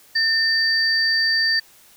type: tone pair together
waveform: sine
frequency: 1800 / 4634 Hz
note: A6 / D8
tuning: +39 / -24 cents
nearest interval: octave + major third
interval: 1637 cents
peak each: -19 dBFS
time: 0.15-1.6 s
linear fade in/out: 10 ms
effects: white hiss -51 dBFS RMS until 1.96 s